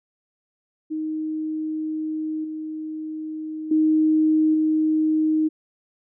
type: tone with level steps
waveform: sine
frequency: 312.1 Hz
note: D#4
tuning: 5 cents sharp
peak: -24 / -28 / -15 / -17 dBFS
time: 0.9-5.49 s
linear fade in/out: 20 ms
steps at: 2.44 / 3.71 / 4.54 s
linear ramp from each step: 5 ms
effects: none